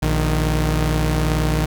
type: tone pair together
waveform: sawtooth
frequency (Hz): 58.95 / 154.5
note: A#1 / D#3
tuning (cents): +20 / -12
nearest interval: octave + perfect fourth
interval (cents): 1668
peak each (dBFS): -15 / -16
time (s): 0.02-1.66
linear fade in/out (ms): 10
effects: none